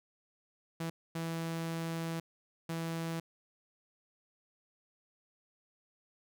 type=tone bursts at uneven times; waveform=sawtooth; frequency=164.81 Hz; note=E3; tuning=in tune; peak=-31 dBFS; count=3; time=0.8-0.9 / 1.15-2.2 / 2.69-3.2 s; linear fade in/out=5 ms; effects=none